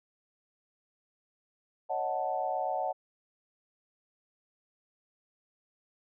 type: chord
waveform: sine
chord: D# half-diminished seventh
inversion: third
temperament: equal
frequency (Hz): 554.4 / 622.3 / 740 / 880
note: C#5 / D#5 / F#5 / A5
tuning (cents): 0 / 0 / 0 / 0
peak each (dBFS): -37 / -36 / -32 / -36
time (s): 1.89-2.93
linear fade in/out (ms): 20
effects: none